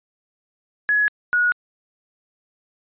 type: tone pair in turn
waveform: sine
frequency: 1686 / 1454.5 Hz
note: G#6 / F#6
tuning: +26 / -30 cents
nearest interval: minor third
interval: 256 cents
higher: first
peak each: -15 dBFS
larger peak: neither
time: 0.89-1.08 / 1.33-1.52 s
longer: neither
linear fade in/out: 0 ms
effects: resampled to 8000 Hz